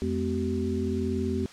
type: tone cluster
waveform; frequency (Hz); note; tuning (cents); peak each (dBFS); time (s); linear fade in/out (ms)
sine; 87 / 213.1 / 254.1 / 381; F2 / G#3 / B3 / G4; -6 / +45 / +49 / -49; -31; 0.02-1.46; 0
effects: white hiss -48 dBFS RMS until 1.52 s + low-pass 6000 Hz 12 dB/octave